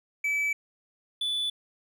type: tone pair in turn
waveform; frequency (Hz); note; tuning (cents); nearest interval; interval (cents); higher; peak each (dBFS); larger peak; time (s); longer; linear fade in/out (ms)
triangle; 2301 / 3473; D7 / A7; -36 / -23; perfect fifth; 713; second; -23 / -25; first; 0.24-0.53 / 1.21-1.5; neither; 5
effects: none